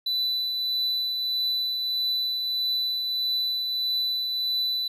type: tone with tremolo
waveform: triangle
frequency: 3986 Hz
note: B7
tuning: 15 cents sharp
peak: -21 dBFS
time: 0.06-4.88 s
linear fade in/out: 5 ms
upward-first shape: triangle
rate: 1.6 Hz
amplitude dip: 35%
effects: resampled to 32000 Hz + 10-bit